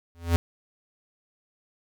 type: tone with exponential growth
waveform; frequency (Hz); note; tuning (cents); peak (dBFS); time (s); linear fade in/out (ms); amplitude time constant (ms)
square; 84.7; E2; +48; -16; 0.15-0.36; 0; 45
effects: none

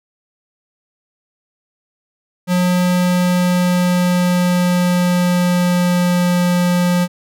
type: tone with pitch glide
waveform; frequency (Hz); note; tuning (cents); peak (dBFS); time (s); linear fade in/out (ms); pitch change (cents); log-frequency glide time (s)
square; 179.7 to 177.33; F3 to F3; +50 to +27; -13; 2.47-7.08; 50; -23; 2.74-6.41
effects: none

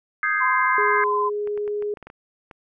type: chord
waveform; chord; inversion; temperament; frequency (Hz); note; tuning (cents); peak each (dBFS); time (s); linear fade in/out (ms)
sine; Ab major seventh; second; equal; 1244.5 / 1568 / 1661.2 / 2093; Eb6 / G6 / Ab6 / C7; 0 / 0 / 0 / 0; -25; 0.23-1.04; 2
type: tone with vibrato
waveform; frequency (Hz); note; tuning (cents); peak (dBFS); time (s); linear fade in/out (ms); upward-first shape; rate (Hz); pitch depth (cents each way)
sine; 1026; C6; -34; -20; 0.4-1.3; 20; sine; 19; 26
type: tone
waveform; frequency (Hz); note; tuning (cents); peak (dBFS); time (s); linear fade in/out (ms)
sine; 415.3; G#4; 0; -23; 0.78-1.94; 2
type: clicks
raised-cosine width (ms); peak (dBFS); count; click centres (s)
0.5; -26; 9; 1.474 / 1.576 / 1.678 / 1.824 / 1.972 / 2.027 / 2.07 / 2.101 / 2.512
effects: none

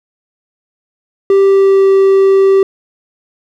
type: tone with pitch glide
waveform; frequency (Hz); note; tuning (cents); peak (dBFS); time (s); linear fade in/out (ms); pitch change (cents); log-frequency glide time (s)
triangle; 392 to 388.4; G4 to G4; 0 to -16; -3; 1.3-2.63; 2; -16; 1.41-1.89
effects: none

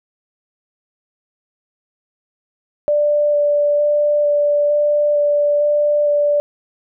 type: tone with vibrato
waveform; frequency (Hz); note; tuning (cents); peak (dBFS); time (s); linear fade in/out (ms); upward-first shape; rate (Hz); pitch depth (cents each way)
sine; 587.3; D5; 0; -12; 2.88-6.4; 0; square; 1.1; 8
effects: none

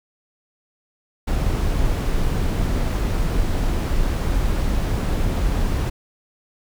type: noise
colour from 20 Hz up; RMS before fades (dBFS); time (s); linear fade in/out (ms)
brown; -20; 1.27-5.9; 10
effects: none

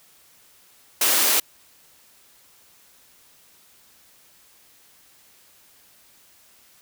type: high-pass noise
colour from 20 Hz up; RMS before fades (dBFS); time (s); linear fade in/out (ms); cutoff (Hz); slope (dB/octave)
white; -19; 1.01-1.4; 5; 260; 24
effects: white hiss -55 dBFS RMS until 6.81 s

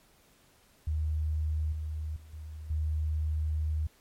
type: tone with level steps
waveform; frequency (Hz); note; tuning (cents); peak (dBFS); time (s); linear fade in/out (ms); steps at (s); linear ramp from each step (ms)
sine; 77.3; D#2; -11; -27 / -32 / -48 / -39 / -27; 0.87-3.87; 5; 1.72 / 2.16 / 2.33 / 2.7; 5
effects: pink hiss -63 dBFS RMS until 4 s + MP3 64 kbps

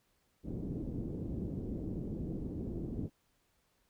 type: low-pass noise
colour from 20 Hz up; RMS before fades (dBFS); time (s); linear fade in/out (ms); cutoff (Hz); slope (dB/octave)
white; -39; 0.43-3.1; 50; 330; 24
effects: pink hiss -75 dBFS RMS until 3.89 s

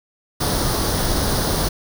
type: noise with comb filter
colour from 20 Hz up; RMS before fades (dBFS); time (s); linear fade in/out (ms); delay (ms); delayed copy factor
pink; -20; 0.4-1.69; 10; 0.2; +0.65
effects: none

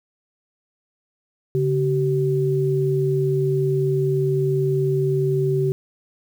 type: tone pair together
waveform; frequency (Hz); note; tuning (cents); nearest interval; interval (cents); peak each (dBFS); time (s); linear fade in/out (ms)
sine; 141 / 382.1; C#3 / G4; +30 / -44; octave + perfect fourth; 1726; -20; 1.55-5.72; 0
effects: 8-bit

